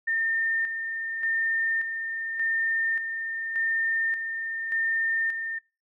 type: tone with tremolo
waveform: sine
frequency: 1812 Hz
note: A#6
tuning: 50 cents flat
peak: -23 dBFS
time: 0.07-5.59 s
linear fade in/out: 10 ms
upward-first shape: square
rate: 0.86 Hz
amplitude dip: 50%
effects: noise-tail reverb RT60 0.3 s tail -25 dB re dry